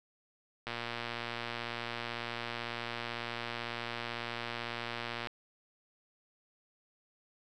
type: click train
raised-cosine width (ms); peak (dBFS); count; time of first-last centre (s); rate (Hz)
0.3; -21; 544; 0.67-5.272; 118
effects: none